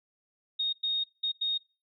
sine tone bursts at uneven times, 3718 Hz, A#7, 5 cents flat, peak -26 dBFS, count 4, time 0.59-0.73 / 0.83-1.04 / 1.23-1.32 / 1.41-1.58 s, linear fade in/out 10 ms, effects noise-tail reverb RT60 0.3 s tail -24 dB re dry

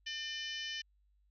harmonic tone, 600 Hz, D5, 37 cents sharp, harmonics 3 / 4 / 5 / 6 / 7 / 8 / 9 / 10, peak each -44 / -49 / -41 / -53 / -52 / -53 / -49 / -53 dBFS, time 0.06-0.82 s, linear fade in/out 10 ms, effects added 50 Hz sine -68 dBFS peak until 1.3 s

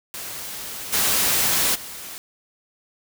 white noise with level steps, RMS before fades -33 / -20 / -36 dBFS, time 0.14-2.18 s, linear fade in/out 0 ms, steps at 0.92 / 1.74 s, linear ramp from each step 20 ms, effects none

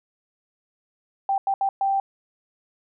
sine tone bursts at uneven times, 784 Hz, G5, in tune, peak -19 dBFS, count 4, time 1.29-1.38 / 1.47-1.54 / 1.61-1.69 / 1.81-2 s, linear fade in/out 2 ms, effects none

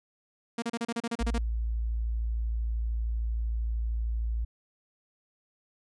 sawtooth tone bursts, 233.1 Hz, A#3, in tune, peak -25 dBFS, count 11, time 0.58-1.382 s, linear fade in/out 5 ms, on 42 ms, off 34 ms
sine tone, 56.5 Hz, A1, 47 cents sharp, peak -27 dBFS, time 1.2-4.45 s, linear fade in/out 10 ms
effects resampled to 22050 Hz

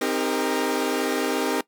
sawtooth chord, C minor seventh, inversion none, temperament equal with one note detuned, 261.6 / 311.1 / 400.7 / 466.2 Hz, C4 / Eb4 / G4 / Bb4, 0 / 0 / +38 / 0 cents, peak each -24 dBFS, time 0.01-1.61 s, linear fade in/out 5 ms, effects noise-tail reverb RT60 0.1 s tail -20 dB re dry

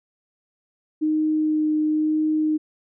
sine tone with vibrato, 308.4 Hz, D#4, 15 cents flat, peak -18 dBFS, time 1.01-2.58 s, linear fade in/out 20 ms, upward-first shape sine, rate 0.99 Hz, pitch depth 9 cents each way, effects none

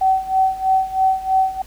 sine tone with tremolo, 761 Hz, F#5, 48 cents sharp, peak -11 dBFS, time 0.01-1.62 s, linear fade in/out 5 ms, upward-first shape sine, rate 3.1 Hz, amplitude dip 85%, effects added 50 Hz sine -43 dBFS peak until 1.66 s + pink hiss -46 dBFS RMS until 1.66 s

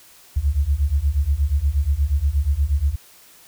sine beating tone pair, 67 / 75.4 Hz, C2 / D2, +42 / +46 cents, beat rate 8.4 Hz, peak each -20 / -19 dBFS, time 0.36-2.96 s, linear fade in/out 10 ms, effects white hiss -49 dBFS RMS until 3.47 s

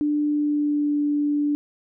sine tone with pitch glide, 296.2 to 292.6 Hz, D4 to D4, +15 to -6 cents, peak -19 dBFS, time 0.01-1.55 s, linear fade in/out 0 ms, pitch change -21 cents, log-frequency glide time 0.27-0.99 s, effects none

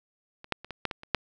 clicks, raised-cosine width 0.3 ms, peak -28 / -10 / -26 / -21 / -11 / -17 / -27 / -7 dBFS, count 8, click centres 0.444 / 0.523 / 0.646 / 0.707 / 0.853 / 0.912 / 1.034 / 1.147 s, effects none

